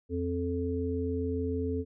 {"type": "harmonic tone", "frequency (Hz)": 87.31, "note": "F2", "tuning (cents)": 0, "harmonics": [1, 3, 5], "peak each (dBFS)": [-33, -33, -33], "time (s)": [0.09, 1.85], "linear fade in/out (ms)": 50, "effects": []}